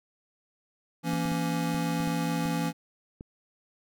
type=chord; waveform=square; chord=A# diminished; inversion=second; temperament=just; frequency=167.82 / 233.1 / 279.7 Hz; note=E3 / A#3 / C#4; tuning=+31 / 0 / +16 cents; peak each=-30 / -35 / -33 dBFS; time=1.03-2.73 s; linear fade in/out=50 ms
type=clicks; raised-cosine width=3 ms; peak=-28 dBFS; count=8; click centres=1.134 / 1.255 / 1.318 / 1.745 / 2.003 / 2.075 / 2.457 / 3.209 s
effects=none